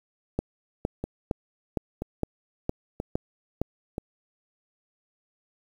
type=two click trains; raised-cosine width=2 ms; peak=-17 / -12 dBFS; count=4 / 8; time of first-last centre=1.04-3.981 / 0.39-3.616 s; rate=1.02 / 2.17 Hz; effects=8-bit